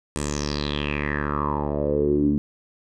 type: tone with low-pass filter sweep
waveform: 10% pulse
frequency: 73.2 Hz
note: D2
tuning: 5 cents flat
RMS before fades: -24 dBFS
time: 0.16-2.38 s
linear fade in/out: 0 ms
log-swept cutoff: 8800 to 240 Hz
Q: 6.4
effects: none